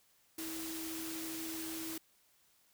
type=tone in noise; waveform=sine; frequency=323.9 Hz; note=E4; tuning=30 cents flat; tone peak=-42 dBFS; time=0.38-1.98 s; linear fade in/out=5 ms; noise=white; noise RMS=-44 dBFS; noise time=0.38-1.98 s; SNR=-1 dB; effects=white hiss -70 dBFS RMS until 2.73 s